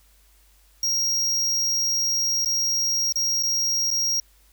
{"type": "tone with dropouts", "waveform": "square", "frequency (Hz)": 5620, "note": "F8", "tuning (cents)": 10, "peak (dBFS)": -21, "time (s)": [0.83, 4.2], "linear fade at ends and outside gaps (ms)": 2, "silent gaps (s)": [[2.448, 2.458], [3.124, 3.157], [3.427, 3.433], [3.905, 3.912]], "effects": ["added 50 Hz sine -56 dBFS peak until 4.52 s", "white hiss -60 dBFS RMS until 4.52 s"]}